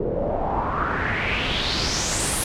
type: noise with low-pass filter sweep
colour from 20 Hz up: pink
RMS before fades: -24 dBFS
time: 0-2.44 s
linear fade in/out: 5 ms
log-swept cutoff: 430 to 11000 Hz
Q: 4
effects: none